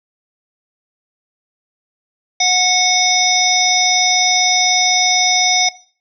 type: harmonic tone with a mistuned harmonic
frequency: 732 Hz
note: F#5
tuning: 19 cents flat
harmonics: 1 / 3 / 5 / 7 / 8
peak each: -18 / -18 / -18 / -18 / -18 dBFS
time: 2.4-5.69 s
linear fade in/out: 5 ms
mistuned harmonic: 7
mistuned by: +25 cents
effects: noise-tail reverb RT60 0.4 s tail -17 dB re dry